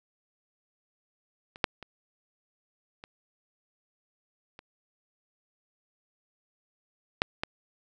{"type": "clicks", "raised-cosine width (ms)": 0.3, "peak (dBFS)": [-28, -6, -26, -27, -29, -6, -13], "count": 7, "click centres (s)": [1.559, 1.642, 1.827, 3.039, 4.591, 7.219, 7.435], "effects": []}